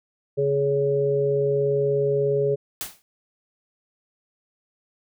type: harmonic tone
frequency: 140.1 Hz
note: C#3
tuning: 19 cents sharp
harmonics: 1 / 3 / 4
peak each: -27 / -20 / -27 dBFS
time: 0.37-2.56 s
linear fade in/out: 20 ms
type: noise with exponential decay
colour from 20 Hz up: white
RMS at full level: -27 dBFS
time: 2.81-3.02 s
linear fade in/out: 0 ms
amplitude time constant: 45 ms
effects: none